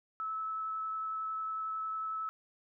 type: tone with vibrato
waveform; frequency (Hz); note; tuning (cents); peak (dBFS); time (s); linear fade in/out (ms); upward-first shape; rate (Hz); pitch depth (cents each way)
sine; 1303; E6; -20; -34; 0.2-2.29; 0; triangle; 11; 10
effects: none